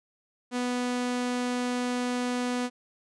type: tone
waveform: sawtooth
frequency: 246.9 Hz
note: B3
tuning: in tune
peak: -23 dBFS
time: 0.51-2.7 s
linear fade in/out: 50 ms
effects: resampled to 22050 Hz